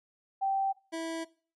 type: tone pair in turn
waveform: sine / 25% pulse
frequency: 779 / 327.5 Hz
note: G5 / E4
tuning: -11 / -11 cents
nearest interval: octave + minor third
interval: 1500 cents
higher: first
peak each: -26 / -30 dBFS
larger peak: first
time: 0.41-0.73 / 0.92-1.25 s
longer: second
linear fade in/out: 20 ms
effects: noise-tail reverb RT60 0.4 s tail -20 dB re dry + resampled to 24000 Hz